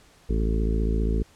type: harmonic tone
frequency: 55 Hz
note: A1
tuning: in tune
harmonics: 1 / 2 / 3 / 4 / 5 / 6 / 7 / 8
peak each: -22 / -34 / -32 / -32 / -36 / -37 / -35 / -35 dBFS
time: 0.29-1.23 s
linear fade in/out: 10 ms
effects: pink hiss -56 dBFS RMS until 1.35 s + low-pass 10000 Hz 12 dB/octave